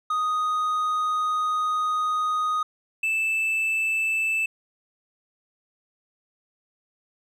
triangle tone pair in turn, 1244.5 / 2637 Hz, D#6 / E7, 0 / 0 cents, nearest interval octave + minor second, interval 1300 cents, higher second, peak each -20 dBFS, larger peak neither, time 0.1-2.63 / 3.03-4.46 s, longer first, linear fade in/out 5 ms, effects resampled to 32000 Hz

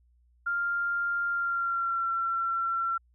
sine tone with pitch glide, 1396.9 to 1356.3 Hz, F6 to E6, 0 to +49 cents, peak -26 dBFS, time 0.46-2.98 s, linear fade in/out 10 ms, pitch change -51 cents, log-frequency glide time 1.29-2.08 s, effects added 60 Hz sine -61 dBFS peak until 3.14 s

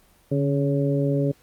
harmonic tone with a mistuned harmonic, 140 Hz, C#3, 18 cents sharp, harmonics 1 / 2 / 3 / 4, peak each -22 / -25 / -27 / -28 dBFS, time 0.31-1.32 s, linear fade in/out 10 ms, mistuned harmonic 1, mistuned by +49 cents, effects pink hiss -58 dBFS RMS until 1.42 s + Opus 24 kbps

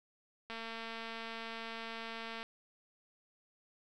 click train, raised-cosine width 0.3 ms, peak -28 dBFS, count 439, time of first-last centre 0.5-2.43 s, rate 227 Hz, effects none

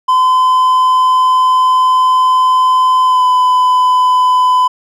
triangle tone with pitch glide, 1021 to 1006.9 Hz, C6 to B5, -43 to +33 cents, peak -5 dBFS, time 0.08-4.68 s, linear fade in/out 10 ms, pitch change -24 cents, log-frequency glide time 3.05-3.24 s, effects none

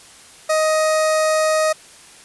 sawtooth tone with notch filter, 626 Hz, D#5, 10 cents sharp, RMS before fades -17 dBFS, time 0.49-1.73 s, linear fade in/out 10 ms, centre 3100 Hz, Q 1.6, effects white hiss -44 dBFS RMS until 2.24 s + resampled to 24000 Hz

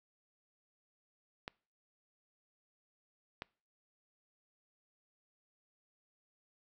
clicks, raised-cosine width 0.3 ms, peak -24 dBFS, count 2, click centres 1.479 / 3.421 s, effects noise-tail reverb RT60 0.4 s tail -25 dB re dry

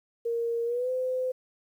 sine tone with pitch glide, 466.2 to 511.3 Hz, A#4 to C5, 0 to -40 cents, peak -26 dBFS, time 0.25-1.32 s, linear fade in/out 10 ms, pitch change +160 cents, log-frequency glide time 0.65-0.9 s, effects 10-bit

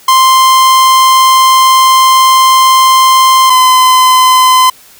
45% pulse tone pair in turn, 1046 / 1025.1 Hz, C6 / C6, -1 / -36 cents, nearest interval unison, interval 35 cents, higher first, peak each -3 dBFS, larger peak neither, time 0.08-3.5 / 3.5-4.7 s, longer first, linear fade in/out 5 ms, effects white hiss -39 dBFS RMS until 4.99 s

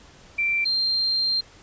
sine tone pair in turn, 2350 / 4176 Hz, D7 / C8, +1 / -4 cents, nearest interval minor seventh, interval 995 cents, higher second, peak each -20 dBFS, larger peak neither, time 0.38-0.65 / 0.65-1.41 s, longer second, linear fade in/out 10 ms, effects pink hiss -50 dBFS RMS until 1.62 s + resampled to 16000 Hz

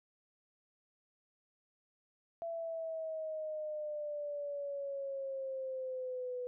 sine exponential sweep, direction down, 672 to 493.9 Hz, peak -37 dBFS, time 2.42-6.47 s, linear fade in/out 0 ms, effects none

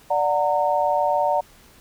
sine chord, D augmented, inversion none, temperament just, 587.3 / 734.2 / 917.7 Hz, D5 / F#5 / A#5, 0 / -14 / -27 cents, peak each -22 dBFS, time 0.1-1.41 s, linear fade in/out 10 ms, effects pink hiss -51 dBFS RMS until 1.8 s

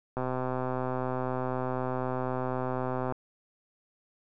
click train, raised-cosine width 1 ms, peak -18 dBFS, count 379, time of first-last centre 0.17-3.123 s, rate 128 Hz, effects none

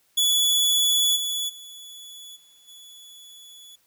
sawtooth tone with level steps, 3417 Hz, G#7, 49 cents sharp, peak -15 / -22 / -37 / -50 / -41 dBFS, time 0.17-3.76 s, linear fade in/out 10 ms, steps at 1.15 / 1.48 / 2.35 / 2.67 s, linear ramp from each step 20 ms, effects white hiss -65 dBFS RMS until 3.86 s

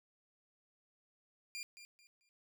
20% pulse tone with echo, 2396 Hz, D7, 34 cents sharp, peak -37 dBFS, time 1.55-1.63 s, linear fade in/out 0 ms, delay 220 ms, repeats 3, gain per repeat -11 dB, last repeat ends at 2.29 s, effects none

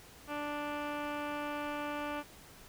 15% pulse tone with low-pass filter, 293.7 Hz, D4, in tune, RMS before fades -38 dBFS, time 0.27-2.24 s, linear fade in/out 50 ms, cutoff 2100 Hz, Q 3.1, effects pink hiss -55 dBFS RMS until 2.68 s

